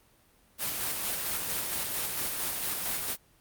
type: noise with tremolo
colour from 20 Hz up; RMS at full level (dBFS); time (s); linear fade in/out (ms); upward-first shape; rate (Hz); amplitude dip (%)
white; -31; 0.58-3.17; 50; square; 4.4; 25
effects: pink hiss -63 dBFS RMS until 3.4 s + Opus 32 kbps